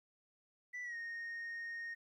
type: tone with pitch glide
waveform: sine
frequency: 1975.5 to 1853.9 Hz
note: B6 to A#6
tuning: 0 to -10 cents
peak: -39 dBFS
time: 0.73-1.95 s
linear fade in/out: 20 ms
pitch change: -110 cents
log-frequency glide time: 0.83-0.96 s
effects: tanh soft clip ceiling -40 dBFS + 13-bit